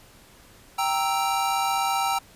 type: chord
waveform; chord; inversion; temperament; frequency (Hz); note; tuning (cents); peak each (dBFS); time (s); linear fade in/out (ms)
square; E diminished; first; equal; 784 / 932.3 / 1318.5; G5 / Bb5 / E6; 0 / 0 / 0; -26 / -28 / -29; 0.78-2.19; 10
effects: pink hiss -52 dBFS RMS until 2.35 s + resampled to 32000 Hz